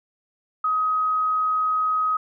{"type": "tone", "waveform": "sine", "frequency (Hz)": 1262, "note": "D#6", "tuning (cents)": 24, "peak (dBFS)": -19, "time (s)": [0.64, 2.17], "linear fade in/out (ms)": 5, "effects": []}